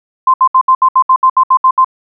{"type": "tone bursts", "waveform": "sine", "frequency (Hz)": 1041, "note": "C6", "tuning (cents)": -9, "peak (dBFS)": -4, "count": 12, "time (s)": [0.27, 1.846], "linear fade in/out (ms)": 5, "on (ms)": 69, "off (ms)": 68, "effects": []}